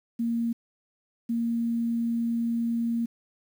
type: tone pair in turn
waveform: sine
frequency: 232.5 / 232.5 Hz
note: A#3 / A#3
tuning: -4 / -4 cents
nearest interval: unison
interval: 0 cents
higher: neither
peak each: -24 dBFS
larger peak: neither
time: 0.19-0.53 / 1.29-3.06 s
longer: second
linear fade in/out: 10 ms
effects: 9-bit